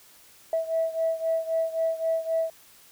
sine beating tone pair, 651 / 654.8 Hz, E5 / E5, -22 / -12 cents, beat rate 3.8 Hz, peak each -25 / -28 dBFS, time 0.53-2.5 s, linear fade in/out 2 ms, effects tanh soft clip ceiling -16 dBFS + white hiss -54 dBFS RMS until 2.91 s

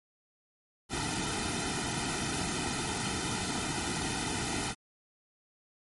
pink noise with comb filter, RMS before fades -33 dBFS, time 0.89-4.75 s, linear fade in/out 50 ms, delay 1.8 ms, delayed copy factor -0.9, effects MP3 48 kbps

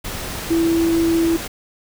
sine tone in noise, 331.6 Hz, E4, 10 cents sharp, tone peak -14 dBFS, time 0.5-1.37 s, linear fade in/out 10 ms, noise pink, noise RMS -28 dBFS, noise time 0.04-1.48 s, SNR +11 dB, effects none

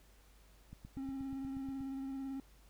click train, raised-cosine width 5 ms, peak -37 dBFS, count 10, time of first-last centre 0.73-1.808 s, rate 8.35 Hz
triangle tone with vibrato, 269.4 Hz, C#4, 49 cents flat, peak -37 dBFS, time 0.97-2.4 s, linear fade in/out 2 ms, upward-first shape sine, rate 18 Hz, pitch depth 23 cents each way
effects added 50 Hz sine -61 dBFS peak until 2.69 s + pink hiss -67 dBFS RMS until 2.69 s

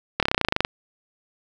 slowing click train, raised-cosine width 0.3 ms, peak -3 dBFS, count 14, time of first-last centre 0.2-0.649 s, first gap 27 ms, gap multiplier 1.04, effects none

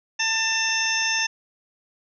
harmonic tone, 894 Hz, A5, 27 cents sharp, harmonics 1 / 2 / 3 / 4 / 6 / 7, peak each -32 / -26 / -26 / -31 / -27 / -29 dBFS, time 0.19-1.27 s, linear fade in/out 10 ms, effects none

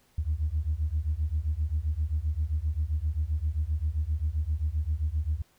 sine beating tone pair, 73 / 80.6 Hz, D2 / E2, -10 / -38 cents, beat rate 7.6 Hz, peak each -28 dBFS, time 0.18-5.42 s, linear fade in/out 5 ms, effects tanh soft clip ceiling -19 dBFS + pink hiss -65 dBFS RMS until 5.58 s

